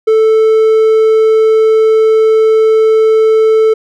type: tone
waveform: triangle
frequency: 440 Hz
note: A4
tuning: in tune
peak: -3 dBFS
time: 0.07-3.74 s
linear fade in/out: 10 ms
effects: none